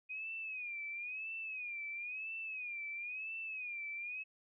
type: tone with vibrato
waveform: sine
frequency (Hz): 2488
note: D#7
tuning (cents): -1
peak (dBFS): -40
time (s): 0.09-4.24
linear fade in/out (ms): 20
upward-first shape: sine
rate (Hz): 0.99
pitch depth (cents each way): 120
effects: none